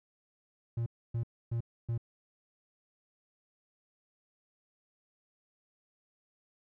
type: tone bursts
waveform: triangle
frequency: 116.54 Hz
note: A#2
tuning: in tune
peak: -28 dBFS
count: 4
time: 0.77-1.978 s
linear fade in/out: 5 ms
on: 92 ms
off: 280 ms
effects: none